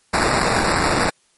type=noise with sample-and-hold; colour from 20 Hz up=blue; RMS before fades=-18 dBFS; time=0.13-1.1 s; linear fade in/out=10 ms; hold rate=3150 Hz; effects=white hiss -60 dBFS RMS until 1.37 s + MP3 48 kbps